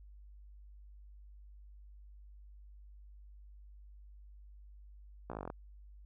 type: slowing click train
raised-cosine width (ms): 1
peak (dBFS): -27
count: 11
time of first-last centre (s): 5.3-5.501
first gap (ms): 16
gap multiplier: 1.05
effects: added 50 Hz sine -52 dBFS peak until 6.05 s